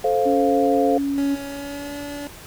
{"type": "chord", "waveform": "sine", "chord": "F major", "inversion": "first", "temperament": "just", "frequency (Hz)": [436.5, 523.8, 698.5], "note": ["A4", "C5", "F5"], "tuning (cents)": [-14, 2, 0], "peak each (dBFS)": -21, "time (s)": [0.04, 0.98], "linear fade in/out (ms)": 5}
{"type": "tone", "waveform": "sine", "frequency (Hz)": 279.7, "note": "C#4", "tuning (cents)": 16, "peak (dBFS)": -20, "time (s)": [0.25, 1.36], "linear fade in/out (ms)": 20}
{"type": "tone with pitch glide", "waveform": "25% pulse", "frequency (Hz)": [279.6, 287.6], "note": ["C#4", "D4"], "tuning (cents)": [15, -36], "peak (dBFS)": -26, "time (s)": [1.18, 2.27], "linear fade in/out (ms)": 0, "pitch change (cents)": 49, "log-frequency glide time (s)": [1.45, 1.98]}
{"effects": ["pink hiss -41 dBFS RMS until 2.46 s"]}